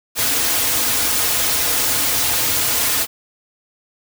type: noise with comb filter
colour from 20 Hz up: white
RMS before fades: -18 dBFS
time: 0.15-3.07 s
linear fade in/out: 50 ms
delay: 5.2 ms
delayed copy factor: -0.8
effects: none